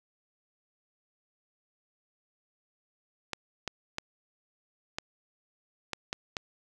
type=clicks; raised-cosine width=0.2 ms; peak=-15 dBFS; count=7; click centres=3.333 / 3.677 / 3.984 / 4.985 / 5.933 / 6.129 / 6.368 s; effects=none